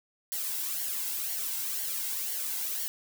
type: noise with flanger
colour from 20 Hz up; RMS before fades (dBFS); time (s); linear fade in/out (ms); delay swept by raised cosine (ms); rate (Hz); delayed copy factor
blue; -33; 0.32-2.88; 0; 0.79 to 1.7; 2; -0.6
effects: none